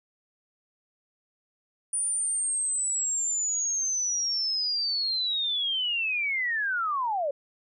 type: linear sweep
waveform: sine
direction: down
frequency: 9470 to 537 Hz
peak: -25 dBFS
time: 1.93-7.31 s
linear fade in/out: 5 ms
effects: none